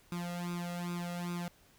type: tone with flanger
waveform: sawtooth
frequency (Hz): 174.61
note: F3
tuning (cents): 0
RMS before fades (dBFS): -38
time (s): 0.12-1.48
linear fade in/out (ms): 0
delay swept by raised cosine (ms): 0.81 to 1.53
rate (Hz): 2.5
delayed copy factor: +0.9
effects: pink hiss -64 dBFS RMS until 1.78 s